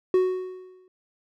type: tone with exponential decay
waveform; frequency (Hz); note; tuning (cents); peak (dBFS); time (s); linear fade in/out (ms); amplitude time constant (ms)
triangle; 369.9; F#4; 0; -13; 0.14-0.88; 2; 160
effects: none